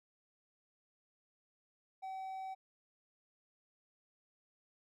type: tone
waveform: triangle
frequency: 763 Hz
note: G5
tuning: 47 cents flat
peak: -39 dBFS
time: 2.02-2.55 s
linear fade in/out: 20 ms
effects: none